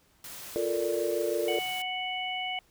white noise, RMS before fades -43 dBFS, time 0.24-1.82 s, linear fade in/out 2 ms
sine chord, Bb major seventh, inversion second, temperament equal, 349.2 / 440 / 466.2 / 587.3 Hz, F4 / A4 / Bb4 / D5, 0 / 0 / 0 / 0 cents, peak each -32 dBFS, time 0.56-1.59 s, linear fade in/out 0 ms
harmonic tone, 740 Hz, F#5, in tune, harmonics 1 / 3 / 4, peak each -35 / -35 / -35 dBFS, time 1.48-2.59 s, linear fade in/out 2 ms
effects pink hiss -65 dBFS RMS until 2.7 s

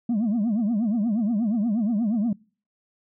sine tone with vibrato, 220 Hz, A3, in tune, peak -18 dBFS, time 0.09-2.33 s, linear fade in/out 5 ms, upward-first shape triangle, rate 8.4 Hz, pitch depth 220 cents each way, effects noise-tail reverb RT60 0.4 s tail -26 dB re dry + tanh soft clip ceiling -19 dBFS

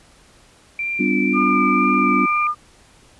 sine tone with vibrato, 2349 Hz, D7, in tune, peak -21 dBFS, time 0.79-2.47 s, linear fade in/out 2 ms, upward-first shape sine, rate 2 Hz, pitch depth 19 cents each way
sine chord, G dominant seventh, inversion none, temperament equal with one note detuned, 196 / 252.1 / 293.7 / 349.2 Hz, G3 / B3 / D4 / F4, 0 / +36 / 0 / 0 cents, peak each -22 / -21 / -22 / -25 dBFS, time 0.99-2.26 s, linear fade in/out 10 ms
sine tone, 1208 Hz, D6, 48 cents sharp, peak -17 dBFS, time 1.33-2.55 s, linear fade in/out 50 ms
effects pink hiss -51 dBFS RMS until 3.19 s + resampled to 24000 Hz

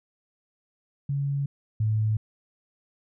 sine tone pair in turn, 140.4 / 108.46 Hz, C#3 / A2, +22 / -24 cents, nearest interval major third, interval 446 cents, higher first, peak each -24 / -21 dBFS, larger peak second, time 1.09-1.46 / 1.8-2.17 s, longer neither, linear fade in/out 5 ms, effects none

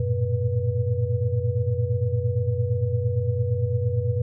sine tone cluster, 93.7 / 111 / 119.8 / 487.2 Hz, F#2 / A2 / A#2 / B4, +22 / +16 / +48 / -24 cents, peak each -26 / -26 / -25 / -29 dBFS, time 0-4.22 s, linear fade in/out 5 ms, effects none

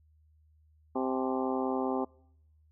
harmonic tone with a mistuned harmonic, 130.7 Hz, C3, 1 cent flat, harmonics 2 / 3 / 4 / 5 / 6 / 7 / 8 / 9, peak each -32 / -34 / -37 / -41 / -37 / -40 / -41 / -46 dBFS, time 0.95-2.05 s, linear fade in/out 10 ms, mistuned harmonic 7, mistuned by -89 cents, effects noise-tail reverb RT60 0.8 s tail -26 dB re dry + added 77 Hz sine -61 dBFS peak until 2.71 s

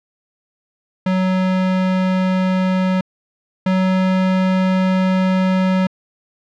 square tone pair in turn, 186.2 / 186.92 Hz, F#3 / F#3, +11 / +18 cents, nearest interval unison, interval 7 cents, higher second, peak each -15 / -14 dBFS, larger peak second, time 1.06-3.01 / 3.66-5.87 s, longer second, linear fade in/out 5 ms, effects low-pass 3000 Hz 12 dB/octave

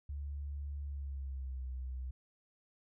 sine tone with pitch glide, 71.4 to 63.98 Hz, D2 to C2, -48 to -38 cents, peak -38 dBFS, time 0.09-2.11 s, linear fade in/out 5 ms, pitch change -190 cents, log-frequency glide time 0.85-1.64 s, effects none

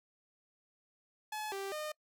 sawtooth tone with pitch steps, 855 / 392.2 / 610 Hz, A5 / G4 / D#5, -50 / +1 / -34 cents, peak -34 dBFS, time 1.32-1.92 s, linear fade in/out 5 ms, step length 200 ms, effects noise-tail reverb RT60 0.1 s tail -25 dB re dry

